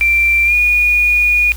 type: tone with pitch glide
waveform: sine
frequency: 2355 to 2448 Hz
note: D7 to D#7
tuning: +4 to -29 cents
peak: -9 dBFS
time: 0.01-1.52 s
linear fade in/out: 0 ms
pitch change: +67 cents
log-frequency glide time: 0.45-0.54 s
effects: added 60 Hz sine -24 dBFS peak until 1.56 s + white hiss -36 dBFS RMS until 1.56 s